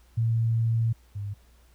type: tone pair in turn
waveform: sine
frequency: 114.2 / 101.74 Hz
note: A#2 / G#2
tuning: -35 / -35 cents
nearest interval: major second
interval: 200 cents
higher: first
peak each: -21 / -30 dBFS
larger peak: first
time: 0.17-0.93 / 1.15-1.34 s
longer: first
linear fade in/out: 10 ms
effects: added 60 Hz sine -55 dBFS peak until 1.74 s + pink hiss -63 dBFS RMS until 1.74 s